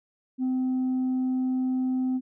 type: tone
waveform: sine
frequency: 257.2 Hz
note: C4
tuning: 30 cents flat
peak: -21 dBFS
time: 0.38-2.21 s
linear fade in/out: 50 ms
effects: tanh soft clip ceiling -22 dBFS